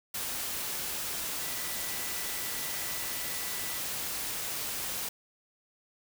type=tone in noise; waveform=sine; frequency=1975.5 Hz; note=B6; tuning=in tune; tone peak=-46 dBFS; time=1.42-3.78 s; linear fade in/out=5 ms; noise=white; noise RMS=-35 dBFS; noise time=0.14-5.09 s; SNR=-14 dB; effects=none